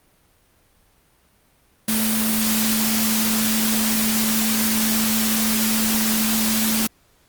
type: tone in noise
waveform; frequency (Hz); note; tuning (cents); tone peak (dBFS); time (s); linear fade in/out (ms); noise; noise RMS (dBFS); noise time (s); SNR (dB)
sine; 220; A3; 0; -21; 1.88-6.87; 5; white; -22; 1.88-6.87; -2
effects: pink hiss -59 dBFS RMS until 7.28 s + Opus 32 kbps